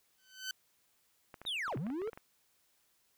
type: tone with exponential growth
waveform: 15% pulse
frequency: 1523 Hz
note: F#6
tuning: 50 cents sharp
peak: -28 dBFS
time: 0.18-0.51 s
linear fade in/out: 2 ms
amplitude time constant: 71 ms
type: clicks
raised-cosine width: 0.5 ms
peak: -33 dBFS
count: 12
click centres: 1.342 / 1.416 / 1.452 / 1.68 / 1.726 / 1.774 / 1.867 / 1.902 / 2.018 / 2.075 / 2.132 / 2.175 s
type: linear two-way sweep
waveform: triangle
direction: down then up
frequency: 3866 to 114.8 to 471.3 Hz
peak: -33 dBFS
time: 1.46-2.1 s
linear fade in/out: 10 ms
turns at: 1.77 s
effects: white hiss -73 dBFS RMS until 3.17 s